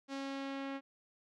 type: tone with low-pass filter sweep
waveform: sawtooth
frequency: 273.4 Hz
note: C#4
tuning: 24 cents flat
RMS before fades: -41 dBFS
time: 0.08-0.81 s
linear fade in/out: 50 ms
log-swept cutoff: 5600 to 2500 Hz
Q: 1.1
effects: none